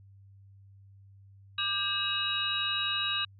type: tone cluster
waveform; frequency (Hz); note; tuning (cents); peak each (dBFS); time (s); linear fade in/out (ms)
sine; 1190 / 1597 / 2577 / 2874 / 3826; D6 / G6 / E7 / F7 / A#7; +22 / +32 / -40 / +49 / +44; -37 / -37 / -37 / -34 / -31; 1.58-3.25; 5
effects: added 98 Hz sine -52 dBFS peak until 3.39 s